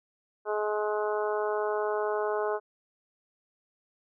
harmonic tone, 211.1 Hz, G#3, 29 cents sharp, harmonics 2 / 3 / 4 / 5 / 6 / 7, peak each -29 / -33 / -35 / -37 / -39 / -40 dBFS, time 0.45-2.6 s, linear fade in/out 50 ms, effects none

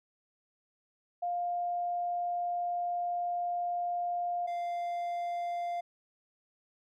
sine / triangle tone pair in turn, 703 / 696.1 Hz, F5 / F5, +11 / -6 cents, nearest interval unison, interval 17 cents, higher first, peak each -30 / -30 dBFS, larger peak neither, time 1.22-4.47 / 4.47-5.81 s, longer first, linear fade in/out 10 ms, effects none

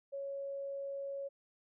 sine tone, 554.4 Hz, C#5, in tune, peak -38 dBFS, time 0.12-1.29 s, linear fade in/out 20 ms, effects none

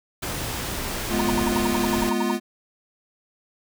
pink noise, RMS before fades -29 dBFS, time 0.22-2.1 s, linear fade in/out 10 ms
square chord, F diminished, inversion first, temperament equal with one note detuned, 210.7 / 246.9 / 349.2 Hz, Ab3 / Cb4 / F4, +25 / 0 / 0 cents, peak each -27 dBFS, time 1.09-2.4 s, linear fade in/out 50 ms
sine tone bursts, 943 Hz, A#5, 20 cents sharp, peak -22 dBFS, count 13, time 1.19-2.314 s, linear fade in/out 5 ms, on 20 ms, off 72 ms
effects none

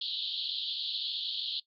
pink band-pass noise, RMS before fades -35 dBFS, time 0.01-1.6 s, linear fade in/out 5 ms, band 3100 to 4400 Hz, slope 96 dB/octave, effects noise-tail reverb RT60 0.1 s tail -18 dB re dry

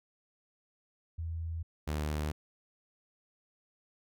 sine / sawtooth tone pair in turn, 82.41 / 75.5 Hz, E2 / D2, 0 / +48 cents, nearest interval major second, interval 152 cents, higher first, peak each -34 / -28 dBFS, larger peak second, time 1.18-1.63 / 1.87-2.32 s, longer neither, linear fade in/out 10 ms, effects none

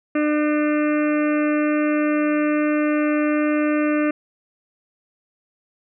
harmonic tone, 300.1 Hz, D4, 38 cents sharp, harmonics 1 / 2 / 4 / 5 / 6 / 7 / 8 / 9, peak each -18 / -24 / -30 / -32 / -34 / -35 / -36 / -37 dBFS, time 0.15-4.11 s, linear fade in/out 5 ms, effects none

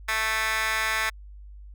15% pulse tone with high-pass filter, 220 Hz, A3, in tune, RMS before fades -26 dBFS, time 0.08-1.1 s, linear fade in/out 10 ms, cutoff 1500 Hz, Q 8, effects added 50 Hz sine -41 dBFS peak until 1.74 s

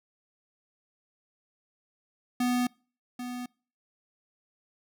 square tone with echo, 246.9 Hz, B3, in tune, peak -25 dBFS, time 2.4-2.67 s, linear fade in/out 5 ms, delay 790 ms, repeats 1, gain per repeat -10 dB, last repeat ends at 3.46 s, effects noise-tail reverb RT60 0.4 s tail -26 dB re dry

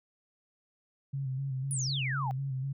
sine tone with vibrato, 134.2 Hz, C3, 44 cents sharp, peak -31 dBFS, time 1.13-2.73 s, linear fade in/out 10 ms, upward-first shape square, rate 4 Hz, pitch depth 43 cents each way
sine exponential sweep, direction down, 10280 to 749 Hz, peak -32 dBFS, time 1.71-2.31 s, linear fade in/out 0 ms
effects none

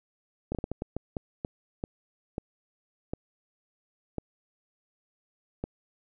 slowing click train, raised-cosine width 2 ms, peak -18 dBFS, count 14, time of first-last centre 0.52-5.64 s, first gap 28 ms, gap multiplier 1.39, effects none

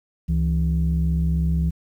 sine tone pair together, 69.29 / 164.81 Hz, C#2 / E3, 0 / 0 cents, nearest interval octave + minor third, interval 1500 cents, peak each -19 / -20 dBFS, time 0.28-1.71 s, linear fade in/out 20 ms, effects tanh soft clip ceiling -13 dBFS + 9-bit

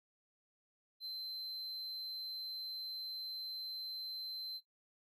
triangle tone, 4090 Hz, C8, 40 cents flat, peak -40 dBFS, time 1-4.61 s, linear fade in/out 50 ms, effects noise-tail reverb RT60 0.1 s tail -17 dB re dry

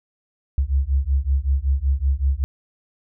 sine beating tone pair, 65.8 / 71.1 Hz, C2 / C#2, +10 / +45 cents, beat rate 5.3 Hz, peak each -20 dBFS, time 0.58-2.44 s, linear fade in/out 0 ms, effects none

